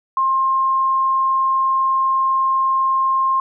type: tone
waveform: sine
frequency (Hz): 1062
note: C6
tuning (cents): +25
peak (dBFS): -14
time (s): 0.17-3.4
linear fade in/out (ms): 2
effects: none